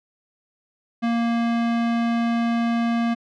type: tone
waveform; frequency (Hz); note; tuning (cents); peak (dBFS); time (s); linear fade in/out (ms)
square; 233.1; A#3; 0; -20; 1.02-3.15; 20
effects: low-pass 3000 Hz 12 dB/octave